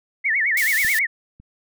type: tone with vibrato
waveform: sine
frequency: 1983 Hz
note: B6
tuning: 7 cents sharp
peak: -17 dBFS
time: 0.24-1.07 s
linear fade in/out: 20 ms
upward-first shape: sine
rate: 9.3 Hz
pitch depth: 220 cents each way
type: high-pass noise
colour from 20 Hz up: white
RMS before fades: -27 dBFS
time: 0.57-0.99 s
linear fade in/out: 2 ms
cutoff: 2800 Hz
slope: 12 dB/octave
type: clicks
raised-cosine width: 5 ms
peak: -26 / -33 dBFS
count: 2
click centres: 0.848 / 1.4 s
effects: none